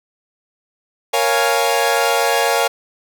sawtooth chord, Bb minor seventh, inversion none, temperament equal, 466.2 / 554.4 / 698.5 / 830.6 Hz, Bb4 / Db5 / F5 / Ab5, 0 / 0 / 0 / 0 cents, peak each -16 dBFS, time 1.13-2.68 s, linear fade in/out 10 ms, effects none

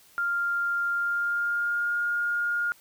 sine tone with pitch glide, 1396.9 to 1419.7 Hz, F6 to F6, 0 to +28 cents, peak -24 dBFS, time 0.18-2.72 s, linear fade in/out 0 ms, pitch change +28 cents, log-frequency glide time 0.94-1.96 s, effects white hiss -57 dBFS RMS until 2.8 s

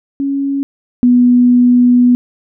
sine tone pair in turn, 277.2 / 245.6 Hz, C#4 / B3, 0 / -9 cents, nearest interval major second, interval 209 cents, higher first, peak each -13 / -5 dBFS, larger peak second, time 0.2-0.63 / 1.03-2.15 s, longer second, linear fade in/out 0 ms, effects none

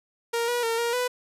sawtooth tone with pitch steps, 466.5 / 483.4 / 457.2 / 470.4 / 496.3 Hz, A#4 / B4 / A#4 / A#4 / B4, +1 / -37 / -34 / +16 / +8 cents, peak -20 dBFS, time 0.33-1.08 s, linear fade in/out 10 ms, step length 150 ms, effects resampled to 32000 Hz

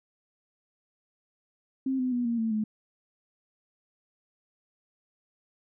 sine tone with pitch steps, 265 / 254.2 / 243.8 / 233.9 / 224.4 / 215.2 Hz, C4 / C4 / B3 / A#3 / A3 / A3, +22 / -50 / -22 / +6 / +34 / -38 cents, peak -25 dBFS, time 1.86-2.64 s, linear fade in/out 5 ms, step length 130 ms, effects none

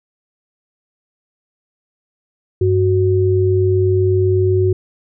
sine tone pair together, 98 / 370 Hz, G2 / F#4, 0 / 0 cents, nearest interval octave + major seventh, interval 2300 cents, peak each -14 dBFS, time 2.61-4.73 s, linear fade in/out 5 ms, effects none

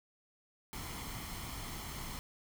pink noise with comb filter, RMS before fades -43 dBFS, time 0.73-2.19 s, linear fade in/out 0 ms, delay 0.94 ms, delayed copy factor +0.5, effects none

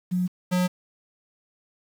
sine / square tone pair in turn, 180.8 / 180.8 Hz, F#3 / F#3, -40 / -40 cents, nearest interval unison, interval 0 cents, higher neither, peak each -21 dBFS, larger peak neither, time 0.11-0.28 / 0.51-0.68 s, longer neither, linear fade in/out 20 ms, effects 8-bit

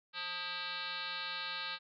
sine tone with frequency modulation, 2675 Hz, E7, 25 cents sharp, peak -37 dBFS, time 0.13-1.79 s, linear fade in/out 50 ms, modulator 357 Hz, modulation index 4.6, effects none

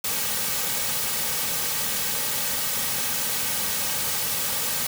white noise with comb filter, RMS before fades -26 dBFS, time 0.04-4.87 s, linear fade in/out 5 ms, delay 2.9 ms, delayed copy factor -0.65, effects none

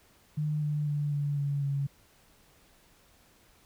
sine tone with pitch steps, 151.2 / 148.86 / 146.56 / 144.29 / 142.06 / 139.86 Hz, D#3 / D3 / D3 / D3 / C#3 / C#3, -49 / +24 / -3 / -30 / +43 / +16 cents, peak -27 dBFS, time 0.37-1.87 s, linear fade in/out 10 ms, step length 250 ms, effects pink hiss -62 dBFS RMS until 3.65 s

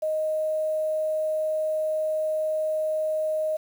sine tone with quantisation, 623 Hz, D#5, 2 cents sharp, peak -23 dBFS, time 0.02-3.57 s, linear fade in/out 10 ms, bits 8, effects none

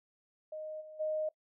sine tone with level steps, 620 Hz, D#5, 6 cents flat, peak -39 / -47 / -31 dBFS, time 0.52-1.29 s, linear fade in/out 5 ms, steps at 0.8 / 0.99 s, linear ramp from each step 20 ms, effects noise-tail reverb RT60 0.1 s tail -21 dB re dry

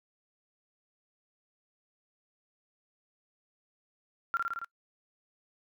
sine tone with echo, 1377 Hz, F6, 25 cents flat, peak -25 dBFS, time 4.34-4.37 s, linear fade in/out 0 ms, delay 55 ms, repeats 5, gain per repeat -2 dB, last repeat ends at 4.645 s, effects noise-tail reverb RT60 0.1 s tail -24 dB re dry

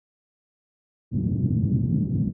pink band-pass noise, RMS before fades -23 dBFS, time 1.11-2.33 s, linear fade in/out 50 ms, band 100 to 230 Hz, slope 24 dB/octave, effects none

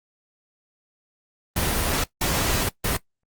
pink noise bursts at uneven times, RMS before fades -23 dBFS, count 3, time 1.56-2.04 / 2.21-2.69 / 2.84-2.97 s, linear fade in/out 5 ms, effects noise-tail reverb RT60 0.1 s tail -18 dB re dry + Opus 24 kbps

